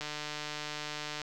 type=click train; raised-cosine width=0.2 ms; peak=-20 dBFS; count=182; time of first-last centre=0.01-1.217 s; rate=150 Hz; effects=none